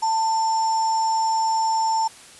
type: tone with sample-and-hold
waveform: sine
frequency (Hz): 890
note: A5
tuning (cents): +20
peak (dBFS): -18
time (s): 0.02-2.08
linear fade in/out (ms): 10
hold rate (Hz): 6300
effects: white hiss -45 dBFS RMS until 2.39 s + resampled to 24000 Hz